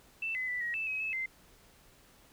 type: tone with pitch steps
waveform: sine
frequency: 2661 / 2025 / 1978 / 1898 / 2638 / 2546 / 2599 / 2077 Hz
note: E7 / B6 / B6 / A#6 / E7 / D#7 / E7 / C7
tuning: +16 / +43 / +2 / +31 / +1 / +39 / -25 / -13 cents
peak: -32 dBFS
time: 0.22-1.26 s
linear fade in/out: 5 ms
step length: 130 ms
effects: pink hiss -61 dBFS RMS until 2.32 s